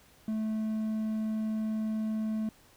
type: tone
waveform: triangle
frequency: 217.9 Hz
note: A3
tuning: 17 cents flat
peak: -27 dBFS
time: 0.28-2.49 s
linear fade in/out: 2 ms
effects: pink hiss -60 dBFS RMS until 2.76 s